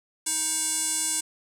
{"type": "tone with band-pass filter", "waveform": "square", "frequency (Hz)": 315.2, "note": "D#4", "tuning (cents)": 23, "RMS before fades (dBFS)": -27, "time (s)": [0.26, 1.21], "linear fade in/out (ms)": 10, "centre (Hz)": 8300, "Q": 4.1, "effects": []}